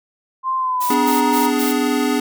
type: tone with pitch glide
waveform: sine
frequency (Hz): 1046.5 to 943.2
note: C6 to A#5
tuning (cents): 0 to +20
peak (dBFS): -17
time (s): 0.43-1.52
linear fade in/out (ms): 50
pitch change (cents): -180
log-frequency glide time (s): 0.57-1.12
type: noise bursts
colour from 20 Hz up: blue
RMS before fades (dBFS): -26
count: 4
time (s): 0.8-1.73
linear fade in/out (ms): 20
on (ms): 150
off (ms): 110
type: chord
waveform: square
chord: G# diminished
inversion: first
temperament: equal with one note detuned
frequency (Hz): 251.3 / 293.7 / 415.3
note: B3 / D4 / G#4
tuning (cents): +30 / 0 / 0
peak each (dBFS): -20 / -21 / -23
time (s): 0.9-2.2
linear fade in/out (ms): 5
effects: none